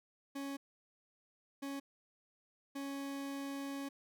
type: tone bursts at uneven times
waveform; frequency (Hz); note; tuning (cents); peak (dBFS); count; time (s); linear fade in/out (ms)
40% pulse; 277.2; C#4; 0; -39; 3; 0.35-0.57 / 1.62-1.8 / 2.75-3.89; 10
effects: none